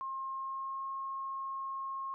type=tone with pitch glide; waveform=sine; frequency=1068 to 1078.5 Hz; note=C6 to C#6; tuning=+35 to -48 cents; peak=-36 dBFS; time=0.01-2.14 s; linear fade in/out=0 ms; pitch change=+17 cents; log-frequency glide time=0.31-0.88 s; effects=none